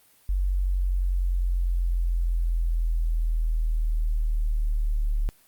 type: exponential sweep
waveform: sine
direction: down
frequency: 46.98 to 36.71 Hz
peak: -21 dBFS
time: 0.29-5.29 s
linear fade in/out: 0 ms
effects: white hiss -59 dBFS RMS until 5.47 s + Opus 32 kbps